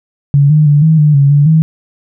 sine tone with pitch steps, 141.8 / 152.6 / 146 / 159 / 150.1 / 140.1 / 144.5 / 159 Hz, C#3 / D#3 / D3 / D#3 / D3 / C#3 / D3 / D#3, +40 / -33 / -10 / +38 / +38 / +19 / -28 / +38 cents, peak -4 dBFS, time 0.34-1.62 s, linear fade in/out 0 ms, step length 160 ms, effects none

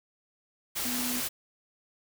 sine tone in noise, 246.9 Hz, B3, in tune, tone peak -34 dBFS, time 0.84-1.21 s, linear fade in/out 20 ms, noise white, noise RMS -32 dBFS, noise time 0.75-1.29 s, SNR -5 dB, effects none

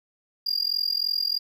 triangle tone with amplitude modulation, 4812 Hz, D8, 41 cents sharp, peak -18 dBFS, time 0.46-1.39 s, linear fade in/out 10 ms, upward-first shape sine, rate 43.1 Hz, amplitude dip 95%, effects none

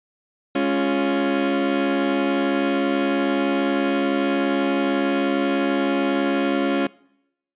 30% pulse chord, Db major, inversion second, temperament equal, 207.7 / 277.2 / 349.2 Hz, Ab3 / Db4 / F4, 0 / 0 / 0 cents, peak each -24 / -18 / -22 dBFS, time 0.55-6.87 s, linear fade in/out 5 ms, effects noise-tail reverb RT60 0.8 s tail -23 dB re dry + resampled to 8000 Hz

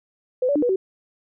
sine tone with pitch steps, 506 / 572 / 297.4 / 487 / 379.7 Hz, B4 / D5 / D4 / B4 / F#4, +42 / -46 / +22 / -24 / +45 cents, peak -17 dBFS, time 0.42-0.76 s, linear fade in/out 5 ms, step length 68 ms, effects none

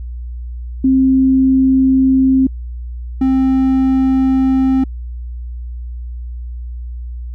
sine / triangle tone pair in turn, 263.6 / 263.6 Hz, C4 / C4, +13 / +13 cents, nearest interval unison, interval 0 cents, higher neither, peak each -8 dBFS, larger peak neither, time 0.84-2.47 / 3.21-4.84 s, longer neither, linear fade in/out 5 ms, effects added 60 Hz sine -23 dBFS peak until 7.34 s

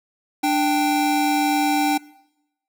square tone pair together, 295.3 / 784 Hz, D4 / G5, +10 / 0 cents, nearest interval octave + perfect fourth, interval 1690 cents, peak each -21 dBFS, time 0.43-1.98 s, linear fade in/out 10 ms, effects noise-tail reverb RT60 0.9 s tail -22 dB re dry

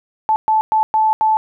sine tone bursts at uneven times, 872 Hz, A5, 16 cents flat, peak -11 dBFS, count 5, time 0.29-0.36 / 0.48-0.61 / 0.72-0.83 / 0.94-1.13 / 1.21-1.37 s, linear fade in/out 0 ms, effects none

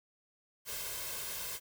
white noise with comb filter, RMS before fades -40 dBFS, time 0.65-1.6 s, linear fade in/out 50 ms, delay 1.9 ms, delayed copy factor +0.65, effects none

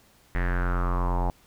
square tone with low-pass filter sweep, 44.33 Hz, F1, 27 cents sharp, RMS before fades -25 dBFS, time 0.35-1.3 s, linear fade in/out 0 ms, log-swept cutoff 1900 to 830 Hz, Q 5.9, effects pink hiss -59 dBFS RMS until 1.46 s

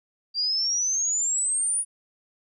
sine exponential sweep, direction up, 4699 to 9770 Hz, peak -22 dBFS, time 0.34-1.85 s, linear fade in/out 50 ms, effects none

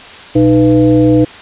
sine tone with frequency modulation, 309.1 Hz, D#4, 11 cents flat, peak -5 dBFS, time 0.35-1.25 s, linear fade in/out 10 ms, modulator 186 Hz, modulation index 0.98, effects white hiss -32 dBFS RMS until 1.41 s + resampled to 8000 Hz

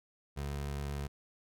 25% pulse tone with vibrato, 71 Hz, C#2, 42 cents sharp, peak -32 dBFS, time 0.36-1.08 s, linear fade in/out 20 ms, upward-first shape sine, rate 7.3 Hz, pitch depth 10 cents each way, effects none

